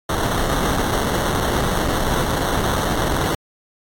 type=noise with sample-and-hold; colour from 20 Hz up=pink; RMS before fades=-20 dBFS; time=0.09-3.35 s; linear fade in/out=5 ms; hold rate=2450 Hz; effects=AAC 64 kbps

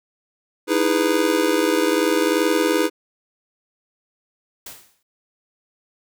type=chord; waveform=square; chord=E major seventh; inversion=third; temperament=just; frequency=309 / 329.6 / 412 / 494.4 Hz; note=D#4 / E4 / G#4 / B4; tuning=-12 / 0 / -14 / +2 cents; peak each=-23 dBFS; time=0.67-2.9 s; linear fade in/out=50 ms
type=noise with exponential decay; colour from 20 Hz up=white; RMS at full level=-33 dBFS; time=4.66-5.03 s; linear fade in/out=5 ms; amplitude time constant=80 ms
effects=none

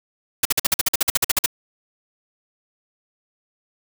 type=noise bursts; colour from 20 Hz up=white; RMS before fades=-17 dBFS; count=15; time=0.43-1.461 s; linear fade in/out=5 ms; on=23 ms; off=49 ms; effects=none

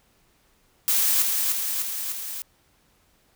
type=noise with echo; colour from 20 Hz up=blue; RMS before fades=-21 dBFS; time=0.88-1.22 s; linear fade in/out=0 ms; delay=300 ms; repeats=4; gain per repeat=-3 dB; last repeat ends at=2.42 s; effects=pink hiss -63 dBFS RMS until 3.35 s

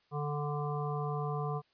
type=harmonic tone; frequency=146.83 Hz; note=D3; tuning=in tune; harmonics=1 / 3 / 5 / 7 / 8; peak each=-34 / -39 / -41 / -42 / -43 dBFS; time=0.11-1.62 s; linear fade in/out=50 ms; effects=white hiss -71 dBFS RMS until 1.73 s + resampled to 11025 Hz

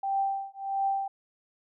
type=tone with tremolo; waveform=sine; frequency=784 Hz; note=G5; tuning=in tune; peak=-23 dBFS; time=0.03-1.08 s; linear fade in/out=5 ms; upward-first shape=triangle; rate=1.5 Hz; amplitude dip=100%; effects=none

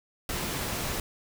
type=noise; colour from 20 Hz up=pink; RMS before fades=-32 dBFS; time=0.29-1 s; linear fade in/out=2 ms; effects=none

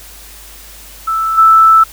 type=tone with level steps; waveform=sine; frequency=1318.5 Hz; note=E6; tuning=in tune; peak=-12 / -3 dBFS; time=1.07-1.84 s; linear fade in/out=10 ms; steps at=1.37 s; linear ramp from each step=20 ms; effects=added 50 Hz sine -38 dBFS peak until 1.92 s + white hiss -36 dBFS RMS until 1.92 s

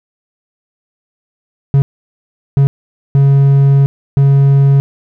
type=tone bursts at uneven times; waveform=triangle; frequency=138.59 Hz; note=C#3; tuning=in tune; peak=-3 dBFS; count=4; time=1.74-1.82 / 2.57-2.67 / 3.15-3.86 / 4.17-4.8 s; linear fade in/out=0 ms; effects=none

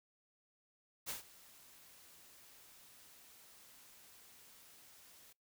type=noise with ADSR envelope; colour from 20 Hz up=white; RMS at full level=-41 dBFS; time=1.06-5.33 s; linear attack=32 ms; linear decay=130 ms; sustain=-20 dB; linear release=7 ms; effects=noise-tail reverb RT60 0.2 s tail -26 dB re dry

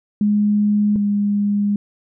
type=tone pair in turn; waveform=sine; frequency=207.8 / 204.3 Hz; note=G#3 / G#3; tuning=+1 / -28 cents; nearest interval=unison; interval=29 cents; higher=first; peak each=-13 / -15 dBFS; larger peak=first; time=0.21-0.96 / 0.96-1.76 s; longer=second; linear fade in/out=2 ms; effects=none

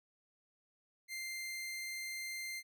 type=tone; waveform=sawtooth; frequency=2093 Hz; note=C7; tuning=in tune; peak=-37 dBFS; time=1.08-2.63 s; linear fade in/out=50 ms; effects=none

